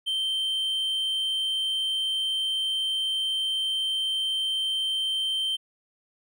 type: tone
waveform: triangle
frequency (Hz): 3122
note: G7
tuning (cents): -8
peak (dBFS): -23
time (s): 0.06-5.57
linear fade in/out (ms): 20
effects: none